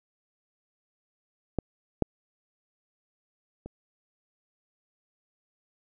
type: clicks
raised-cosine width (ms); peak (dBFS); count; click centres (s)
2; -13 / -9 / -26; 3; 1.587 / 2.023 / 3.66
effects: none